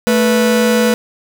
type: tone pair together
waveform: 45% pulse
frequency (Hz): 220 / 490.8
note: A3 / B4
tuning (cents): 0 / -11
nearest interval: octave + major second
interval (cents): 1389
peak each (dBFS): -13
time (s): 0.07-0.94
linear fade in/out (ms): 0
effects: none